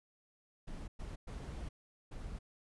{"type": "noise bursts at uneven times", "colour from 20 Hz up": "brown", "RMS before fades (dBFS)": -44, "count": 4, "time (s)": [[0.67, 0.88], [0.99, 1.16], [1.27, 1.69], [2.11, 2.39]], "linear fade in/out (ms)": 10, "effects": ["resampled to 24000 Hz"]}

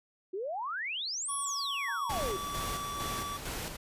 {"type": "exponential two-way sweep", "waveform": "sine", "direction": "up then down", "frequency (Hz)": [354.3, 11030, 354.3], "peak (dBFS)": -33, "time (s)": [0.33, 2.37], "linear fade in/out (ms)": 10, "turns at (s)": 1.35}
{"type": "tone with pitch glide", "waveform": "square", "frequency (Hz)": [1118, 1150.1], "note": ["C#6", "D6"], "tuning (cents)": [14, -37], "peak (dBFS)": -37, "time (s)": [1.28, 3.38], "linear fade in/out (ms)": 20, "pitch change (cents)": 49, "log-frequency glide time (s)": [2.12, 2.22]}
{"type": "tone with exponential decay", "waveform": "sine", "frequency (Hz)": 932.3, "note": "A#5", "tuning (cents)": 0, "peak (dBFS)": -37, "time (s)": [1.88, 2.33], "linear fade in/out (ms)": 5, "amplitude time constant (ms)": 96}
{"type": "noise with tremolo", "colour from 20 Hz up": "pink", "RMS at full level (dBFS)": -37, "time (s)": [2.09, 3.77], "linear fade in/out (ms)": 10, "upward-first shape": "square", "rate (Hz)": 2.2, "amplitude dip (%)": 45}
{"effects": ["resampled to 32000 Hz"]}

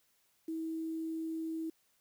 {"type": "tone with quantisation", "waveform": "sine", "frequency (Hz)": 322.9, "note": "E4", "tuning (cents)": -36, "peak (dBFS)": -35, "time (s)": [0.48, 1.7], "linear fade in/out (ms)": 5, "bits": 10, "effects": ["white hiss -73 dBFS RMS until 2 s"]}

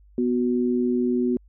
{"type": "tone pair together", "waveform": "sine", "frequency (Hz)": [246.9, 367.8], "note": ["B3", "F#4"], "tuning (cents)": [0, -10], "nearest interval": "perfect fifth", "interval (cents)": 690, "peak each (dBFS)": [-21, -24], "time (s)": [0.18, 1.37], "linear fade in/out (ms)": 2, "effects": ["added 50 Hz sine -50 dBFS peak until 1.48 s"]}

